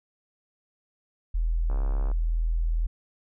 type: tone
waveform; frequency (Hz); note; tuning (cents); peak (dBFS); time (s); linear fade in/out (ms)
sine; 41; E1; -9; -22; 1.34-2.87; 10
type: click train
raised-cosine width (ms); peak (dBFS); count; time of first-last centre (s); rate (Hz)
1; -27; 29; 1.7-2.115; 67.4
effects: none